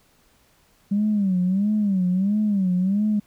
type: tone with vibrato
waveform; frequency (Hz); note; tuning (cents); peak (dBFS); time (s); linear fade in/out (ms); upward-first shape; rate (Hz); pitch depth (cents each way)
sine; 196; G3; 0; -17; 0.91-3.2; 10; sine; 1.5; 150
effects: tanh soft clip ceiling -13 dBFS + pink hiss -60 dBFS RMS until 3.26 s